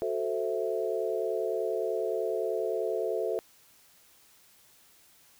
sine chord, F# half-diminished seventh, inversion none, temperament equal, 370 / 440 / 523.3 / 659.3 Hz, F#4 / A4 / C5 / E5, 0 / 0 / 0 / 0 cents, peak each -34 / -31 / -35 / -34 dBFS, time 0.02-3.39 s, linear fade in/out 0 ms, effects white hiss -60 dBFS RMS until 5.39 s

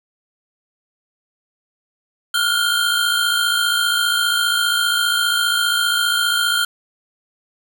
square tone cluster, 1392 / 1447 / 3164 Hz, F6 / F#6 / G7, -6 / -39 / +15 cents, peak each -21 dBFS, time 2.34-6.65 s, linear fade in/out 5 ms, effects 7-bit

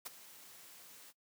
white noise with ADSR envelope, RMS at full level -42 dBFS, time 0.05-1.13 s, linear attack 14 ms, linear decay 19 ms, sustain -14 dB, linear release 40 ms, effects noise-tail reverb RT60 0.1 s tail -20 dB re dry + high-pass 150 Hz 12 dB/octave

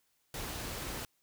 pink noise, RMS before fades -40 dBFS, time 0.34-1.05 s, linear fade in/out 2 ms, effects white hiss -75 dBFS RMS until 1.22 s

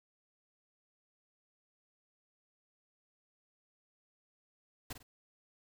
pink noise with echo, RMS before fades -42 dBFS, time 4.9-4.93 s, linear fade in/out 5 ms, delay 50 ms, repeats 2, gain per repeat -10 dB, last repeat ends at 5.03 s, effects none

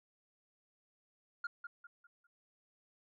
sine tone with echo, 1410 Hz, F6, 16 cents sharp, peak -33 dBFS, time 1.44-1.47 s, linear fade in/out 5 ms, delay 200 ms, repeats 4, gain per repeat -9 dB, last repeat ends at 2.27 s, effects tanh soft clip ceiling -35 dBFS

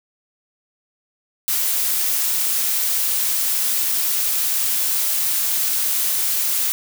blue noise, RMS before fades -20 dBFS, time 1.48-6.72 s, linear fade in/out 0 ms, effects none

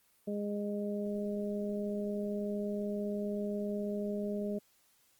harmonic tone, 205.5 Hz, G#3, 18 cents flat, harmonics 1 / 2 / 3, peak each -35 / -38 / -40 dBFS, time 0.27-4.59 s, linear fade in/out 10 ms, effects white hiss -69 dBFS RMS until 5.19 s + Opus 24 kbps

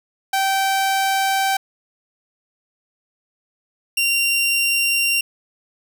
sawtooth tone pair in turn, 776 / 2765 Hz, G5 / F7, -18 / -18 cents, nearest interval octave + minor seventh, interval 2200 cents, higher second, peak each -13 dBFS, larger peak neither, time 0.33-1.57 / 3.97-5.21 s, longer neither, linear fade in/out 5 ms, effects none

